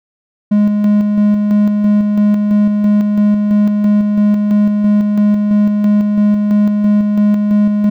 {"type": "tone with tremolo", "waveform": "triangle", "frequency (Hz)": 207.7, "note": "G#3", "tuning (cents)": 0, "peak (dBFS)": -5, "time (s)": [0.51, 7.9], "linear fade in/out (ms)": 10, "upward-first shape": "square", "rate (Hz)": 3, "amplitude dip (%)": 35, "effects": []}